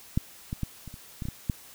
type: clicks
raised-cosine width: 5 ms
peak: -11 / -19 / -16 / -28 / -30 / -21 / -22 / -20 / -13 dBFS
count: 9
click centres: 0.175 / 0.529 / 0.633 / 0.877 / 0.941 / 1.222 / 1.254 / 1.286 / 1.498 s
effects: white hiss -50 dBFS RMS until 1.74 s